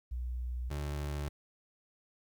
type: tone pair in turn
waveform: sine / 30% pulse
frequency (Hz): 61.3 / 72.9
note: B1 / D2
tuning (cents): -12 / -12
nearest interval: minor third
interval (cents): 300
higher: second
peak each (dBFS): -34 / -32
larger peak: second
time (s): 0.11-0.7 / 0.7-1.29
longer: neither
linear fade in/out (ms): 10
effects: 12-bit